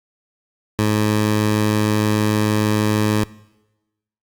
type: tone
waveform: 15% pulse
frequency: 106.5 Hz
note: G#2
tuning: 44 cents sharp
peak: -9 dBFS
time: 0.79-3.24 s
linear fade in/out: 0 ms
effects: noise-tail reverb RT60 1.0 s tail -21 dB re dry + Opus 48 kbps